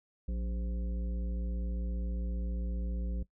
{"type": "harmonic tone with a mistuned harmonic", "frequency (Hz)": 57.5, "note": "A#1", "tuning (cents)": -23, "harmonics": [1, 3, 5, 7, 9], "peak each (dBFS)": [-32, -41, -51, -55, -53], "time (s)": [0.28, 3.23], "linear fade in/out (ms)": 5, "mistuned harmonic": 3, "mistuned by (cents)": 120, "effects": ["noise-tail reverb RT60 0.1 s tail -18 dB re dry"]}